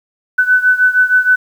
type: beating tone pair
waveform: sine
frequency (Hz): 1500 / 1506.4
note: F#6 / F#6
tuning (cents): +23 / +31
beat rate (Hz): 6.4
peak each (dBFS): -10 / -13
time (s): 0.38-1.36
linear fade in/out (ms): 10
effects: 7-bit